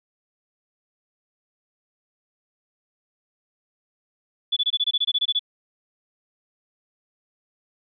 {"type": "tone bursts", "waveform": "sine", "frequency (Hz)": 3450, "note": "A7", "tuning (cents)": -35, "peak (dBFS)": -18, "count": 13, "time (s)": [4.52, 5.394], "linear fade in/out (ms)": 10, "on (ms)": 46, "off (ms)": 23, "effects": []}